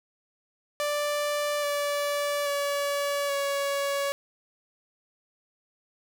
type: tone with pitch steps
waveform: sawtooth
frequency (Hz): 587.3 / 578.5 / 569.9 / 561.4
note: D5 / D5 / C#5 / C#5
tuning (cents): 0 / -26 / +48 / +22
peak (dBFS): -22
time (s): 0.8-4.12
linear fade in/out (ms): 0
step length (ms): 830
effects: none